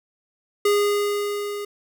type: tone with level ramp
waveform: square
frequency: 410.3 Hz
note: G#4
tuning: 21 cents flat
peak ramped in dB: -16 to -29 dBFS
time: 0.65-1.65 s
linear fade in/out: 5 ms
effects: none